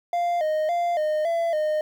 triangle tone with pitch steps, 696 / 619 / 694 / 613 / 673 / 613 Hz, F5 / D#5 / F5 / D#5 / E5 / D#5, -6 / -9 / -11 / -26 / +36 / -26 cents, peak -19 dBFS, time 0.13-1.81 s, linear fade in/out 2 ms, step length 280 ms, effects 9-bit

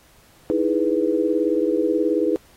sine chord, E major seventh, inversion third, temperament equal, 311.1 / 329.6 / 415.3 / 493.9 Hz, D#4 / E4 / G#4 / B4, 0 / 0 / 0 / 0 cents, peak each -23 dBFS, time 0.5-2.36 s, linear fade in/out 0 ms, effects pink hiss -54 dBFS RMS until 2.56 s + AAC 48 kbps

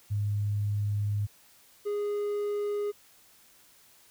sine / triangle tone pair in turn, 103.1 / 412.4 Hz, G#2 / G#4, -12 / -12 cents, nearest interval 2 octaves, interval 2400 cents, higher second, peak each -26 dBFS, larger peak neither, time 0.1-1.27 / 1.85-2.92 s, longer first, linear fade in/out 20 ms, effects white hiss -59 dBFS RMS until 4.1 s

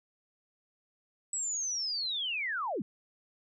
sine linear sweep, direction down, 7902 to 155.56 Hz, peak -31 dBFS, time 1.33-2.82 s, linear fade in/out 2 ms, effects none

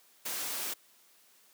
white noise, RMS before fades -36 dBFS, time 0.25-0.74 s, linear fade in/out 10 ms, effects white hiss -63 dBFS RMS until 1.53 s + high-pass 200 Hz 12 dB/octave

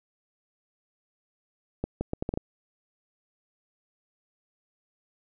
accelerating click train, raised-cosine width 2 ms, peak -15 dBFS, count 7, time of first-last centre 1.84-2.374 s, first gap 170 ms, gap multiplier 0.73, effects none

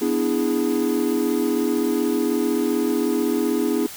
triangle chord, E dominant seventh, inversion second, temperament equal, 246.9 / 293.7 / 329.6 / 415.3 Hz, B3 / D4 / E4 / G#4, 0 / 0 / 0 / 0 cents, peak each -22 dBFS, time 0.01-3.87 s, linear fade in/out 10 ms, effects tanh soft clip ceiling -7 dBFS + white hiss -37 dBFS RMS until 3.96 s

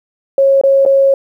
sine tone with dropouts, 546 Hz, C#5, 26 cents flat, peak -6 dBFS, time 0.38-1.14 s, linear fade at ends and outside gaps 2 ms, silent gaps 0.613-0.636 / 0.852-0.861 s, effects 8-bit

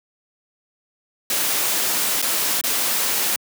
white noise with dropouts, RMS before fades -21 dBFS, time 1.3-3.36 s, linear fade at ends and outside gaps 2 ms, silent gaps 2.217-2.225 / 2.611-2.638 s, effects high-pass 200 Hz 12 dB/octave

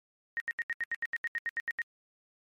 sine tone bursts, 1864.7 Hz, A#6, in tune, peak -29 dBFS, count 14, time 0.37-1.818 s, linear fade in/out 0 ms, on 31 ms, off 78 ms, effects MP3 64 kbps

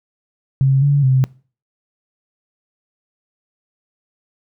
sine tone with pitch steps, 134.8 / 142.5 / 131.1 Hz, C#3 / C#3 / C3, -48 / +48 / +4 cents, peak -10 dBFS, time 0.61-1.24 s, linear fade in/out 0 ms, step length 210 ms, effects noise-tail reverb RT60 0.4 s tail -23 dB re dry

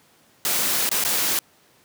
white noise with dropouts, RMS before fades -22 dBFS, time 0.45-1.39 s, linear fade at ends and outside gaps 1 ms, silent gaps 0.891-0.914 / 1.039-1.049 s, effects pink hiss -57 dBFS RMS until 1.84 s + high-pass 150 Hz 12 dB/octave

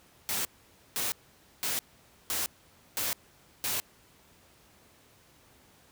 white noise bursts, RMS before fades -31 dBFS, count 6, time 0.29-3.8 s, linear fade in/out 0 ms, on 160 ms, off 510 ms, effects pink hiss -60 dBFS RMS until 5.91 s + high-pass 60 Hz 12 dB/octave

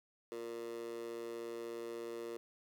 15% pulse tone with high-pass filter, 116.54 Hz, A#2, in tune, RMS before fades -44 dBFS, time 0.32-2.37 s, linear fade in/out 0 ms, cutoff 410 Hz, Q 4.7, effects none

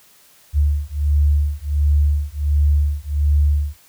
sine beating tone pair, 72.5 / 73.9 Hz, D2 / D2, -22 / +11 cents, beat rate 1.4 Hz, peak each -17 dBFS, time 0.53-3.77 s, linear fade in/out 50 ms, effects white hiss -51 dBFS RMS until 3.88 s

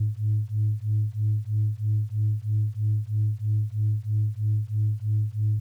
sine beating tone pair, 105.2 / 108.3 Hz, G#2 / A2, +23 / -27 cents, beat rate 3.1 Hz, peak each -24 dBFS, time 0-5.6 s, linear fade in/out 10 ms, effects tanh soft clip ceiling -16 dBFS + 10-bit

